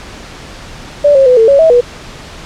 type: tone with pitch steps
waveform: sine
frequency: 581 / 540 / 502 / 448.5 / 557 / 646 / 485.8 Hz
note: D5 / C#5 / B4 / A4 / C#5 / E5 / B4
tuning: -19 / -45 / +28 / +33 / +8 / -35 / -29 cents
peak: -3 dBFS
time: 1.04-1.81 s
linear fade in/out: 10 ms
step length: 110 ms
effects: pink hiss -30 dBFS RMS until 2.45 s + low-pass 6000 Hz 12 dB/octave